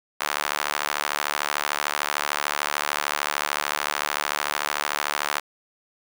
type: tone with high-pass filter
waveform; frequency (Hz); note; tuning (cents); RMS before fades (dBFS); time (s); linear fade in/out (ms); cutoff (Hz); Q
sawtooth; 73.42; D2; 0; -27; 0.2-5.4; 10; 1100; 1.2
effects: none